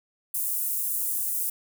pink high-pass noise, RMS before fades -28 dBFS, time 0.34-1.5 s, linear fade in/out 5 ms, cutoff 10000 Hz, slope 24 dB/octave, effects none

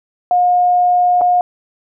sine tone with dropouts, 716 Hz, F5, 43 cents sharp, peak -9 dBFS, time 0.31-1.41 s, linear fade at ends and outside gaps 1 ms, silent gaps 1.211-1.216 s, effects none

